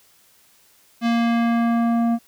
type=tone with low-pass filter sweep; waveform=square; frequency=233.1 Hz; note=A#3; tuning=in tune; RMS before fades=-19 dBFS; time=1.01-2.19 s; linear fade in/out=50 ms; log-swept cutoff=4300 to 690 Hz; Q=0.93; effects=white hiss -56 dBFS RMS until 2.27 s